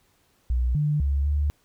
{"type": "tone with pitch steps", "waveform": "sine", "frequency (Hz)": [61.4, 148.9, 69.9, 73], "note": ["B1", "D3", "C#2", "D2"], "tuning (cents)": [-9, 24, 15, -10], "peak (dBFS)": -20, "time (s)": [0.5, 1.5], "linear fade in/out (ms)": 0, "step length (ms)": 250, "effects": ["pink hiss -65 dBFS RMS until 1.64 s"]}